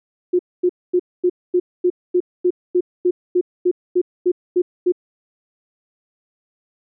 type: tone bursts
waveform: sine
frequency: 358.6 Hz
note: F4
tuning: 46 cents sharp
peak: -12 dBFS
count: 16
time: 0.33-4.922 s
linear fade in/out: 10 ms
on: 62 ms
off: 240 ms
effects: none